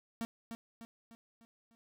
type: tone with echo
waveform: 45% pulse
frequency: 229 Hz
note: A#3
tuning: 31 cents flat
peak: -35 dBFS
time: 0.21-0.25 s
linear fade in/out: 0 ms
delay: 300 ms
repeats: 5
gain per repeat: -6 dB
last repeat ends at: 1.75 s
effects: none